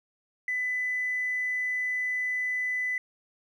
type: tone with tanh clipping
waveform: triangle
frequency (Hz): 2000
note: B6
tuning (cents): +21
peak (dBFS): -26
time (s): 0.48-2.98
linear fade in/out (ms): 2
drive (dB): 1
effects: none